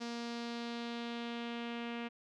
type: tone with low-pass filter sweep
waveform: sawtooth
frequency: 235.5 Hz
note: A#3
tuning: 18 cents sharp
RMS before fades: -41 dBFS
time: 0-2.09 s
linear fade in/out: 20 ms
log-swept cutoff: 5200 to 2700 Hz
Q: 2.3
effects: none